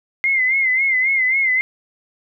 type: tone with vibrato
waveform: sine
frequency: 2093 Hz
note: C7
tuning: in tune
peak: -14 dBFS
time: 0.24-1.61 s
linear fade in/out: 0 ms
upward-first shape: sine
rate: 3.7 Hz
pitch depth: 75 cents each way
effects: none